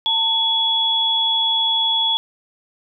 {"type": "tone pair together", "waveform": "sine", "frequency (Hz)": [894, 3375], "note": ["A5", "G#7"], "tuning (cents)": [27, 27], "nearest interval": "octave + major seventh", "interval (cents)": 2300, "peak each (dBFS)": [-24, -16], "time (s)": [0.06, 2.17], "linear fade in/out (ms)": 0, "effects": []}